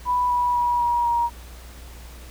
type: tone with pitch steps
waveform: sine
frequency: 987.8 / 977 / 966.4 / 955.8 / 945.4 Hz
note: B5 / B5 / B5 / A#5 / A#5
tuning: 0 / -19 / -38 / +43 / +24 cents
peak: -18 dBFS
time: 0.05-1.3 s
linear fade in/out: 50 ms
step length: 250 ms
effects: added 60 Hz sine -39 dBFS peak until 2.3 s + pink hiss -46 dBFS RMS until 2.3 s